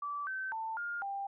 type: tone with pitch steps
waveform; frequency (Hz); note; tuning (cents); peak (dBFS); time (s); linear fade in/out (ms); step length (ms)
sine; 1158 / 1540 / 891 / 1413 / 793; D6 / G6 / A5 / F6 / G5; -25 / -31 / +22 / +20 / +20; -35; 0.02-1.27; 5; 250
effects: none